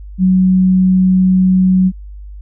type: tone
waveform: sine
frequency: 185.9 Hz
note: F#3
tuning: 8 cents sharp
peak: -7 dBFS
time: 0.18-1.92 s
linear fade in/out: 50 ms
effects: added 50 Hz sine -28 dBFS peak until 2.41 s